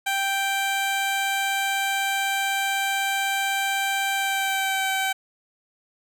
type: tone with pitch glide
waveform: 15% pulse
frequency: 784 to 770.5 Hz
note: G5 to G5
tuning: 0 to -30 cents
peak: -16 dBFS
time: 0.06-5.13 s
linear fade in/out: 10 ms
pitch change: -30 cents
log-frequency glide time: 4.15-4.88 s
effects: none